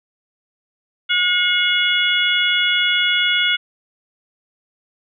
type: harmonic tone with a mistuned harmonic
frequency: 722 Hz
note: F#5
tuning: 43 cents flat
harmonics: 2 / 3 / 4 / 5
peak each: -20 / -20 / -20 / -20 dBFS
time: 1.09-3.57 s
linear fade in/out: 20 ms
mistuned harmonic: 5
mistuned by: -100 cents
effects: none